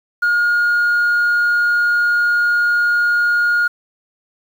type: tone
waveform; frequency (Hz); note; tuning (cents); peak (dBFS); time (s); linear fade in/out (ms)
sine; 1428; F6; +38; -10; 0.22-3.68; 10
effects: tanh soft clip ceiling -11 dBFS + 7-bit